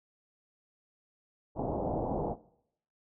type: low-pass noise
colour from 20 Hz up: white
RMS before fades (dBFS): -33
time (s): 1.55-2.36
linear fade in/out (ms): 50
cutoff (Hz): 830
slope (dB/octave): 48
effects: noise-tail reverb RT60 0.7 s tail -19 dB re dry